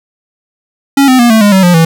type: tone with pitch steps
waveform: square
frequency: 277.2 / 257.1 / 238.5 / 221.3 / 205.3 / 190.43 / 176.65 / 163.87 Hz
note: C#4 / C4 / A#3 / A3 / G#3 / G3 / F3 / E3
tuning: 0 / -30 / +40 / +10 / -20 / -50 / +20 / -10 cents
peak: -4 dBFS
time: 0.97-1.85 s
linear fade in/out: 5 ms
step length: 110 ms
effects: none